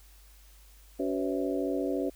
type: harmonic tone with a mistuned harmonic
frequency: 94.1 Hz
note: F#2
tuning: 30 cents sharp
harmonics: 3 / 4 / 5 / 6 / 7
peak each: -31 / -33 / -35 / -37 / -38 dBFS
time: 0.99-2.1 s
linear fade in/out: 10 ms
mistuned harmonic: 5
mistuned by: +110 cents
effects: added 50 Hz sine -53 dBFS peak until 2.15 s + white hiss -60 dBFS RMS until 2.15 s